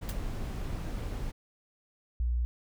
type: noise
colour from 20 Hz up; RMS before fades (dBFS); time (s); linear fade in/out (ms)
brown; -35; 0.01-1.32; 20
type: noise with exponential decay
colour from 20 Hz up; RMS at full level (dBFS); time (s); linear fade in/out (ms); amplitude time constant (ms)
white; -37; 0.09-0.18; 0; 19
type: tone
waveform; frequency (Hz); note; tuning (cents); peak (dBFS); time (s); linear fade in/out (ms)
sine; 59.8; A#1; +45; -26; 2.2-2.45; 0
effects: none